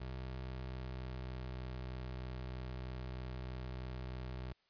25% pulse tone with pitch glide, 64 to 63.16 Hz, C2 to B1, -38 to +39 cents, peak -38 dBFS, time 0-4.53 s, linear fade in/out 10 ms, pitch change -23 cents, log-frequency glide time 0.41-1.61 s, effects white hiss -75 dBFS RMS until 4.69 s + resampled to 11025 Hz

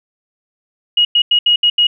sine tone bursts at uneven times, 2890 Hz, F#7, 41 cents flat, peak -8 dBFS, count 6, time 0.97-1.05 / 1.15-1.22 / 1.31-1.39 / 1.46-1.56 / 1.63-1.7 / 1.78-1.87 s, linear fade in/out 5 ms, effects none

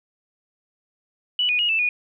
sine tone with pitch steps, 2955 / 2465 / 2879 / 2645 / 2456 Hz, F#7 / D#7 / F#7 / E7 / D#7, -3 / -17 / -48 / +5 / -23 cents, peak -18 dBFS, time 1.39-1.89 s, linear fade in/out 2 ms, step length 100 ms, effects none

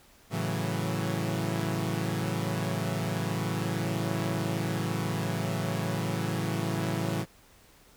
sawtooth chord, F# minor seventh, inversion first, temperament equal, 110 / 138.59 / 164.81 / 185 Hz, A2 / C#3 / E3 / F#3, 0 / 0 / 0 / 0 cents, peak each -29 / -31 / -29 / -31 dBFS, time 0.3-7.26 s, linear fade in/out 50 ms, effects pink hiss -58 dBFS RMS until 7.96 s

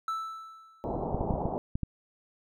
triangle tone with exponential decay, 1318.5 Hz, E6, in tune, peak -26 dBFS, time 0.08-1.05 s, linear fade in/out 2 ms, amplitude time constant 210 ms
white low-pass noise, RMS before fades -33 dBFS, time 0.84-1.58 s, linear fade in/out 0 ms, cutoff 870 Hz, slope 48 dB/octave
clicks, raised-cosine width 5 ms, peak -18 dBFS, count 7, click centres 1.146 / 1.21 / 1.308 / 1.34 / 1.456 / 1.755 / 1.833 s
effects none

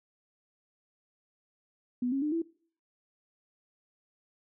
sine tone with pitch steps, 246.9 / 272.4 / 300.5 / 331.5 Hz, B3 / C#4 / D4 / E4, 0 / -30 / +40 / +10 cents, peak -27 dBFS, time 2.02-2.42 s, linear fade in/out 5 ms, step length 100 ms, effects noise-tail reverb RT60 0.5 s tail -23 dB re dry

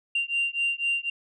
sine beating tone pair, 2774 / 2778 Hz, F7 / F7, -12 / -10 cents, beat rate 4 Hz, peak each -26 dBFS, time 0.15-1.1 s, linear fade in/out 5 ms, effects tanh soft clip ceiling -19 dBFS

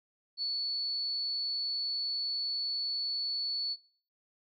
sine tone, 4435 Hz, C#8, in tune, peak -30 dBFS, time 0.37-3.77 s, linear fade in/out 50 ms, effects noise-tail reverb RT60 0.5 s tail -22 dB re dry

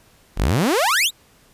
sawtooth exponential sweep, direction up, 35.05 to 4100 Hz, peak -12 dBFS, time 0.36-1.11 s, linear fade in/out 50 ms, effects pink hiss -54 dBFS RMS until 1.53 s + resampled to 32000 Hz

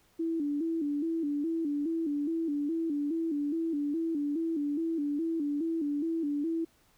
sine tone with vibrato, 308.7 Hz, D#4, 14 cents flat, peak -28 dBFS, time 0.19-6.65 s, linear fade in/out 10 ms, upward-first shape square, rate 2.4 Hz, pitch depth 110 cents each way, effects pink hiss -66 dBFS RMS until 6.97 s

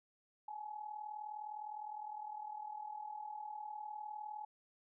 sine tone with amplitude modulation, 847 Hz, G#5, 34 cents sharp, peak -40 dBFS, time 0.48-4.45 s, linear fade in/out 5 ms, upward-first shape sine, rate 39.7 Hz, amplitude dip 70%, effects none

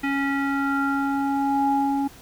square tone with low-pass filter sweep, 277.1 Hz, C#4, 1 cent flat, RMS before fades -23 dBFS, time 0.03-2.08 s, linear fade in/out 10 ms, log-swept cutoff 2200 to 670 Hz, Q 4.5, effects pink hiss -47 dBFS RMS until 2.21 s

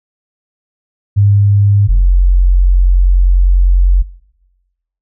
sine tone pair in turn, 101.3 / 45.12 Hz, G#2 / F#1, -43 / -43 cents, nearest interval octave + major second, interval 1400 cents, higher first, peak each -5 dBFS, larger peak neither, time 1.16-1.88 / 1.88-4.03 s, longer second, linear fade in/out 20 ms, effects noise-tail reverb RT60 1.0 s tail -21 dB re dry

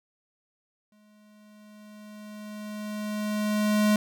square tone with exponential growth, 210.7 Hz, G#3, 25 cents sharp, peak -19 dBFS, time 0.92-3.96 s, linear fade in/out 2 ms, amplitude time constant 660 ms, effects none

